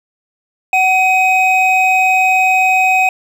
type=tone pair together; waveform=triangle; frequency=750 / 2523 Hz; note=F#5 / D#7; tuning=+23 / +23 cents; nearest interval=octave + major sixth; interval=2100 cents; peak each=-10 dBFS; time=0.73-3.09 s; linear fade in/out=2 ms; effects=none